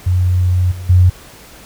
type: tone with level steps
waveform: sine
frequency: 90.5 Hz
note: F#2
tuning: 38 cents flat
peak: -10 / -24 / -5 dBFS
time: 0.06-1.1 s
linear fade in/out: 10 ms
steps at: 0.71 / 0.89 s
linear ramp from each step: 10 ms
effects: pink hiss -39 dBFS RMS until 1.65 s